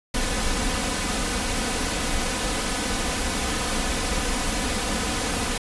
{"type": "noise with comb filter", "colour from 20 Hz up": "pink", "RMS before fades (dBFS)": -25, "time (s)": [0.14, 5.58], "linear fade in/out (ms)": 5, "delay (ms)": 4, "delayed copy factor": 0.6, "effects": ["resampled to 24000 Hz"]}